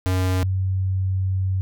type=tone pair in turn; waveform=square / sine; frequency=92.5 / 94.55 Hz; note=F#2 / F#2; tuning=0 / +38 cents; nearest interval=unison; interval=38 cents; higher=second; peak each=-19 dBFS; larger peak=neither; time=0.06-0.43 / 0.43-1.61 s; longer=second; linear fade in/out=0 ms; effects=none